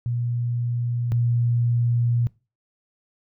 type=tone pair in turn; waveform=sine; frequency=120 / 119.17 Hz; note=B2 / A#2; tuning=-49 / +39 cents; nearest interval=unison; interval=12 cents; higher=first; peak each=-22 / -18 dBFS; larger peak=second; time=0.06-1.12 / 1.12-2.27 s; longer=second; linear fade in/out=0 ms; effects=noise-tail reverb RT60 0.3 s tail -22 dB re dry